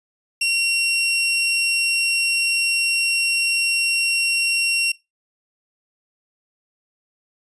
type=tone; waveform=sawtooth; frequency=2741 Hz; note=F7; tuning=33 cents flat; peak=-14 dBFS; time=0.41-4.92 s; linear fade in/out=5 ms; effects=noise-tail reverb RT60 0.2 s tail -20 dB re dry + resampled to 24000 Hz